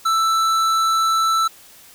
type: tone with tanh clipping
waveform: sine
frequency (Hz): 1324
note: E6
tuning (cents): +7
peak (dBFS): -17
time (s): 0.05-1.48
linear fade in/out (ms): 10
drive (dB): 15
effects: white hiss -46 dBFS RMS until 1.94 s